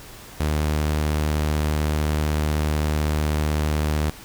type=tone; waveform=sawtooth; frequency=75.9 Hz; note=D#2; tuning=42 cents flat; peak=-16 dBFS; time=0.4-4.1 s; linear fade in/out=5 ms; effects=pink hiss -42 dBFS RMS until 4.24 s